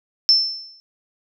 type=tone with exponential decay; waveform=sine; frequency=5320 Hz; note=E8; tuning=15 cents sharp; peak=-8 dBFS; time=0.29-0.8 s; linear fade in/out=0 ms; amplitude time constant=110 ms; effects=none